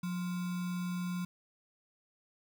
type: tone with sample-and-hold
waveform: sine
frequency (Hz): 178.9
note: F3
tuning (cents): +42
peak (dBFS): -33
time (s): 0.03-1.25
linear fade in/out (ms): 5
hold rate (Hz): 1225
effects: none